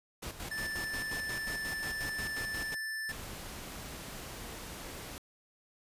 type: noise with tremolo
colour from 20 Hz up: pink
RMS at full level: -41 dBFS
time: 0.22-2.75 s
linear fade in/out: 10 ms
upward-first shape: square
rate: 5.6 Hz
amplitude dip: 60%
type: tone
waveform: square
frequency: 1760 Hz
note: A6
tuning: in tune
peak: -36 dBFS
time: 0.51-3.12 s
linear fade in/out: 5 ms
type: noise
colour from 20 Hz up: pink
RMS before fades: -44 dBFS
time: 3.09-5.18 s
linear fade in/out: 0 ms
effects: resampled to 32000 Hz